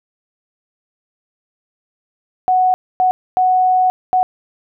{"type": "tone bursts at uneven times", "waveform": "sine", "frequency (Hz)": 740, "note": "F#5", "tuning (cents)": 0, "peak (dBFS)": -10, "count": 4, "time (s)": [[2.48, 2.74], [3, 3.11], [3.37, 3.9], [4.13, 4.23]], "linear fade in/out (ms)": 0, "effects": []}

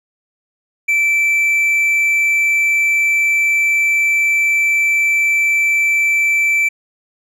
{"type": "tone", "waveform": "triangle", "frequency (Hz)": 2328, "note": "D7", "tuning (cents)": -16, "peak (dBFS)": -10, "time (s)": [0.88, 6.69], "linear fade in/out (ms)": 10, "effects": []}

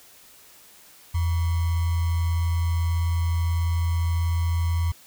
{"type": "tone with sample-and-hold", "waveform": "sine", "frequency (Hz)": 84.2, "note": "E2", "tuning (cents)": 37, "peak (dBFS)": -20, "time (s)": [1.14, 4.92], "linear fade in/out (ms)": 10, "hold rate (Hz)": 1050, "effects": ["white hiss -51 dBFS RMS until 5.06 s"]}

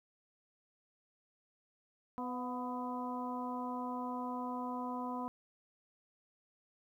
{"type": "harmonic tone with a mistuned harmonic", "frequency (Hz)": 250, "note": "B3", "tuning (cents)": 21, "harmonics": [1, 2, 3, 4, 5], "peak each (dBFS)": [-40, -47, -45, -41, -51], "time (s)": [2.18, 5.28], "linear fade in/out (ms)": 0, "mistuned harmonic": 3, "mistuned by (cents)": -43, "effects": ["12-bit"]}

